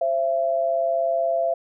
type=tone pair together; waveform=sine; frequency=530.3 / 671 Hz; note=C5 / E5; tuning=+23 / +31 cents; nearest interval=major third; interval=408 cents; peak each=-26 / -20 dBFS; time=0.01-1.54 s; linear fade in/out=5 ms; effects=none